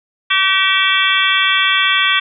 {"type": "harmonic tone with a mistuned harmonic", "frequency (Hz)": 383.6, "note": "G4", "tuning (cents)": -37, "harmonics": [3, 4, 5, 6, 7, 8, 9], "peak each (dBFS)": [-19, -19, -19, -19, -19, -19, -19], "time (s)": [0.3, 2.2], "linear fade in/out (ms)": 10, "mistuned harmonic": 8, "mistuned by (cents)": 80, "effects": []}